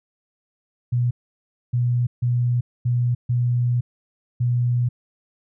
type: tone bursts at uneven times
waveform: sine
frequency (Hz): 121.9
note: B2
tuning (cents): -22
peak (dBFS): -17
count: 6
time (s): 0.92-1.11 / 1.73-2.07 / 2.22-2.61 / 2.85-3.15 / 3.29-3.81 / 4.4-4.89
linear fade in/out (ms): 10
effects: none